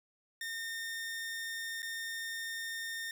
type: tone with dropouts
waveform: sawtooth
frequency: 1824 Hz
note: A#6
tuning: 38 cents flat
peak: -34 dBFS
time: 0.41-3.11 s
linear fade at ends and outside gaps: 2 ms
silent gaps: 1.821-1.828 s
effects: none